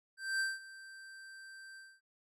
square tone with ADSR envelope, 1565 Hz, G6, 3 cents flat, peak -31 dBFS, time 0.17-2.01 s, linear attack 230 ms, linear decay 190 ms, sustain -19 dB, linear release 240 ms, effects low-pass 10000 Hz 12 dB/octave

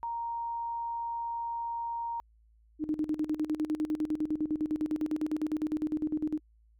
sine tone, 932.3 Hz, A#5, in tune, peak -32 dBFS, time 0.03-2.2 s, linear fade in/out 0 ms
sine tone with tremolo, 306.6 Hz, D#4, 25 cents flat, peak -26 dBFS, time 2.79-6.4 s, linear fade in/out 50 ms, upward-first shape square, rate 9.9 Hz, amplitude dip 80%
effects added 55 Hz sine -60 dBFS peak until 6.79 s

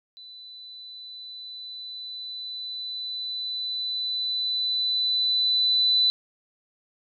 sine tone with level ramp, 3994 Hz, B7, 19 cents sharp, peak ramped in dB -42 to -17 dBFS, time 0.17-6.1 s, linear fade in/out 0 ms, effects none

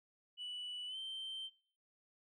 sine tone with pitch glide, 2960 to 3120 Hz, F#7 to G7, 0 to -9 cents, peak -40 dBFS, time 0.37-1.5 s, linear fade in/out 50 ms, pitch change +91 cents, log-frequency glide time 0.87-0.98 s, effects noise-tail reverb RT60 0.5 s tail -25 dB re dry + tanh soft clip ceiling -40 dBFS

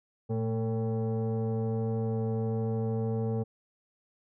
sine tone with frequency modulation, 114.2 Hz, A#2, 35 cents flat, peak -26 dBFS, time 0.29-3.44 s, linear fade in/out 20 ms, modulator 336 Hz, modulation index 1.1, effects tanh soft clip ceiling -23 dBFS

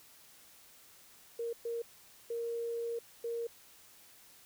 sine tone bursts at uneven times, 466.4 Hz, A#4, 1 cent sharp, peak -34 dBFS, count 4, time 1.39-1.53 / 1.65-1.82 / 2.3-2.99 / 3.24-3.47 s, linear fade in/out 5 ms, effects white hiss -59 dBFS RMS until 4.45 s

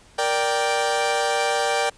sawtooth chord, G minor, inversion first, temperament equal with one note detuned, 467.8 / 587.3 / 784 Hz, Bb4 / D5 / G5, +6 / 0 / 0 cents, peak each -22 / -21 / -19 dBFS, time 0.18-1.9 s, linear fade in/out 10 ms, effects pink hiss -52 dBFS RMS until 1.97 s + resampled to 22050 Hz

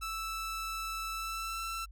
sawtooth tone with pitch glide, 1318.5 to 1336.9 Hz, E6 to E6, 0 to +24 cents, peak -32 dBFS, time 0.01-1.86 s, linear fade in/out 20 ms, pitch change +24 cents, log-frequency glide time 1.13-1.63 s, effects added 50 Hz sine -47 dBFS peak until 1.91 s

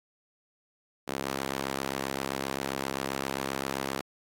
sawtooth tone with high-pass filter, 67.6 Hz, C#2, 43 cents flat, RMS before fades -34 dBFS, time 1.07-4.02 s, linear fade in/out 20 ms, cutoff 290 Hz, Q 0.76, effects AAC 48 kbps

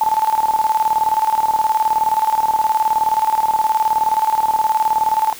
sine tone with tremolo, 875 Hz, A5, 10 cents flat, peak -11 dBFS, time 0.01-5.33 s, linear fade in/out 2 ms, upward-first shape square, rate 19 Hz, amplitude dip 70%, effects white hiss -36 dBFS RMS until 5.39 s

